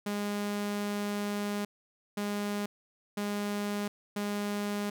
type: tone bursts at uneven times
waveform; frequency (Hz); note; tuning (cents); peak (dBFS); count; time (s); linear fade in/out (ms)
sawtooth; 205.2; G#3; -21; -27; 4; 0.06-1.65 / 2.17-2.66 / 3.17-3.88 / 4.16-4.9; 5
effects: none